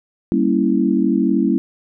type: chord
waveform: sine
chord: G diminished seventh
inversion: none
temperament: equal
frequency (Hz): 196 / 233.1 / 277.2 / 329.6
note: G3 / Bb3 / Db4 / Fb4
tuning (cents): 0 / 0 / 0 / 0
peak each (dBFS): -19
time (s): 0.32-1.58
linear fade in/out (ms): 0
effects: none